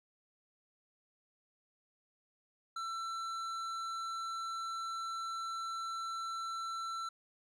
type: tone with hard clipping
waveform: sine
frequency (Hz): 1340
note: E6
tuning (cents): +28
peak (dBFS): -39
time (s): 2.76-7.09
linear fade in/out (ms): 5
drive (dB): 10
effects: none